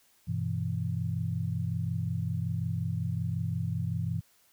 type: chord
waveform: sine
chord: E minor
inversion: first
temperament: equal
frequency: 98 / 123.47 / 164.81 Hz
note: G2 / B2 / E3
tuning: 0 / 0 / 0 cents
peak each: -33 dBFS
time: 0.27-4.21 s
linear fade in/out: 20 ms
effects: white hiss -65 dBFS RMS until 4.52 s